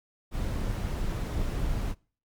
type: noise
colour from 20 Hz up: brown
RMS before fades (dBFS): -30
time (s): 0.31-1.95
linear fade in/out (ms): 50
effects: noise-tail reverb RT60 0.4 s tail -24 dB re dry + Opus 48 kbps